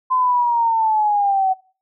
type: linear sweep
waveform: sine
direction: down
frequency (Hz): 1030 to 748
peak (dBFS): -14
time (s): 0.1-1.54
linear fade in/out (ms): 20
effects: noise-tail reverb RT60 0.4 s tail -23 dB re dry